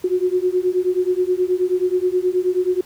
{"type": "beating tone pair", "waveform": "sine", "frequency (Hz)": [360, 369.4], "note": ["F#4", "F#4"], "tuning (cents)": [-47, -3], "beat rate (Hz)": 9.4, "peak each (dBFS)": -19, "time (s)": [0.04, 2.81], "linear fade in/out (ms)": 5, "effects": ["pink hiss -47 dBFS RMS until 2.85 s", "high-pass 60 Hz 12 dB/octave"]}